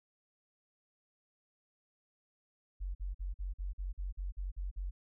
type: tone bursts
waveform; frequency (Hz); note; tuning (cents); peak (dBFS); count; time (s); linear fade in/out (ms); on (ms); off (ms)
sine; 46.25; F#1; 0; -35; 11; 2.8-4.91; 20; 150; 46
effects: none